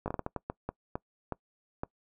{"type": "slowing click train", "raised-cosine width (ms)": 1, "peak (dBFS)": -19, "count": 12, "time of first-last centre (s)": [0.06, 1.835], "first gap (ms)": 19, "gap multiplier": 1.39, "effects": ["noise-tail reverb RT60 0.1 s tail -23 dB re dry"]}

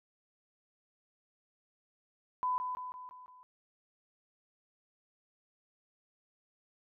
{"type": "tone with echo", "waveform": "sine", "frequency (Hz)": 1003, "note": "B5", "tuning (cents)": 26, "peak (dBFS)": -29, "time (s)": [2.43, 2.58], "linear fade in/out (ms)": 0, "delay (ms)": 170, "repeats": 5, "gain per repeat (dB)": -5, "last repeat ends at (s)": 3.43, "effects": []}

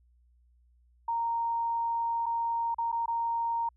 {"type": "tone with dropouts", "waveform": "sine", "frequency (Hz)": 928, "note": "A#5", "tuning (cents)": -8, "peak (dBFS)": -27, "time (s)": [1.08, 3.69], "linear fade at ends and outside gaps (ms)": 5, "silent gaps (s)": [[2.259, 2.263], [2.745, 2.783], [2.918, 2.925], [3.06, 3.079]], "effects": ["added 60 Hz sine -61 dBFS peak until 3.76 s"]}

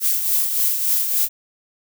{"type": "noise with tremolo", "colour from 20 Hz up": "violet", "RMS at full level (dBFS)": -17, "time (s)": [0, 1.29], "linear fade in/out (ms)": 50, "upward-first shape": "triangle", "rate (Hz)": 3.5, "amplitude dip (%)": 55, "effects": []}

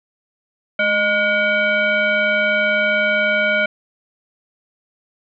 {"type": "tone with frequency modulation", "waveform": "sine", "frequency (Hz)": 1442, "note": "F#6", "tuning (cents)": -45, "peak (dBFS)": -14, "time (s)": [0.79, 3.66], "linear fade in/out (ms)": 5, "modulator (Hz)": 827, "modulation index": 1.3, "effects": []}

